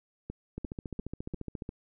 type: two click trains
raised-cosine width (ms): 3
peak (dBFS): -24 / -24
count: 4 / 17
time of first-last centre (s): 0.3-1.338 / 0.58-1.691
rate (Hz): 2.89 / 14.4
effects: none